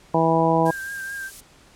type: harmonic tone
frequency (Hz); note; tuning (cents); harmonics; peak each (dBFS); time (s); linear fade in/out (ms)
163.5; E3; -14; 1 / 2 / 3 / 4 / 5 / 6; -23 / -23 / -23 / -23 / -23 / -23; 0.14-0.71; 5
type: noise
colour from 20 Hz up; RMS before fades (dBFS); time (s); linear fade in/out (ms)
violet; -34; 0.65-1.41; 10
type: tone with vibrato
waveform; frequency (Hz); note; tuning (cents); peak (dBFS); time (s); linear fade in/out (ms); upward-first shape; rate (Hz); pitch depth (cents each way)
sine; 1594; G6; +28; -29; 0.65-1.31; 50; triangle; 4.6; 37
effects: pink hiss -52 dBFS RMS until 1.75 s + low-pass 9000 Hz 12 dB/octave